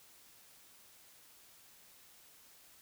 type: silence
effects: white hiss -61 dBFS RMS until 2.81 s